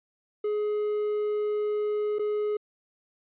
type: tone with dropouts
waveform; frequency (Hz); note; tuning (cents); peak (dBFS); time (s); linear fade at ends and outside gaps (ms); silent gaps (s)
triangle; 420; G#4; +19; -23; 0.44-2.57; 5; 2.186-2.193
effects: resampled to 8000 Hz